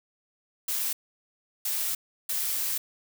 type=noise bursts at uneven times; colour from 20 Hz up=blue; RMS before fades=-29 dBFS; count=3; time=0.68-0.93 / 1.65-1.95 / 2.29-2.78 s; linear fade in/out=5 ms; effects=none